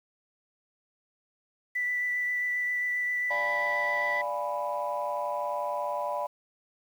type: tone with vibrato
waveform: sine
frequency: 1975.5 Hz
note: B6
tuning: in tune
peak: -26 dBFS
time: 1.75-4.22 s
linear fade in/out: 10 ms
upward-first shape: triangle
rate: 7.5 Hz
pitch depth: 12 cents each way
type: chord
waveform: sine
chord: D diminished seventh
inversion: none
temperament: equal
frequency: 587.3 / 698.5 / 830.6 / 987.8 Hz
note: D5 / F5 / Ab5 / Cb6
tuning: 0 / 0 / 0 / 0 cents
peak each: -32 / -36 / -36 / -32 dBFS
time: 3.3-6.27 s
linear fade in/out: 10 ms
effects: tanh soft clip ceiling -20 dBFS + 9-bit

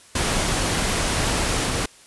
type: noise with level steps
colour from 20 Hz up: pink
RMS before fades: -22 / -24 dBFS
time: 0.15-1.86 s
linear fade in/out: 5 ms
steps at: 1.65 s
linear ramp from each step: 20 ms
effects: white hiss -49 dBFS RMS until 2.06 s + resampled to 24000 Hz

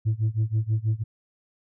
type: tone with tremolo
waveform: sine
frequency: 109.8 Hz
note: A2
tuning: 3 cents flat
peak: -16 dBFS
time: 0.05-1.04 s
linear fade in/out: 20 ms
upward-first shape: sine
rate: 6.2 Hz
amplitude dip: 95%
effects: tanh soft clip ceiling -18 dBFS

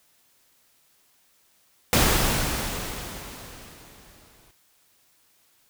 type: noise with exponential decay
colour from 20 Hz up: pink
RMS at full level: -18 dBFS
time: 1.93-4.51 s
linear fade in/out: 0 ms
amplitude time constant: 560 ms
effects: white hiss -63 dBFS RMS until 5.69 s

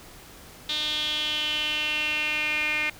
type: tone with band-pass filter sweep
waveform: sawtooth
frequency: 303 Hz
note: D#4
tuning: 46 cents flat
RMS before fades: -27 dBFS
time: 0.69-2.9 s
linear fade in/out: 5 ms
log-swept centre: 3600 to 2300 Hz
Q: 7.3
effects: pink hiss -47 dBFS RMS until 2.99 s

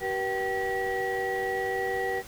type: tone cluster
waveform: sine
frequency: 382.1 / 481.4 / 771 / 1928 Hz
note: G4 / B4 / G5 / B6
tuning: -44 / -44 / -29 / -42 cents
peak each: -31 dBFS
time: 0-2.23 s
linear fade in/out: 50 ms
effects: tanh soft clip ceiling -21 dBFS + pink hiss -46 dBFS RMS until 2.27 s

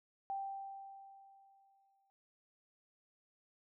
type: tone with exponential decay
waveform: sine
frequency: 784 Hz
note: G5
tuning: in tune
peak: -36 dBFS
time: 0.3-2.1 s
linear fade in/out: 0 ms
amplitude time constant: 390 ms
effects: none

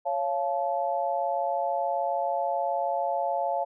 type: chord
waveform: sine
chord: Db augmented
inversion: none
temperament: just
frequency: 554.4 / 693 / 866.2 Hz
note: Db5 / F5 / A5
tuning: 0 / -14 / -27 cents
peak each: -30 / -28 / -30 dBFS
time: 0.05-3.65 s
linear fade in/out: 20 ms
effects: none

